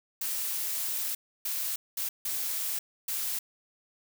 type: noise bursts at uneven times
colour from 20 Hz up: blue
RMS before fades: -32 dBFS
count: 5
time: 0.21-1.15 / 1.45-1.76 / 1.97-2.09 / 2.25-2.79 / 3.08-3.39 s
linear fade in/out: 5 ms
effects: none